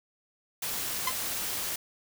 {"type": "noise", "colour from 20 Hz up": "white", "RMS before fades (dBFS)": -33, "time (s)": [0.62, 1.76], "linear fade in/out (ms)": 5}
{"type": "tone with exponential decay", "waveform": "sawtooth", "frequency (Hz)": 1030, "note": "C6", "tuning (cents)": -28, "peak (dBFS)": -20, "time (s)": [1.07, 1.15], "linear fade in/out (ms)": 5, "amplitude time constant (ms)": 17}
{"effects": []}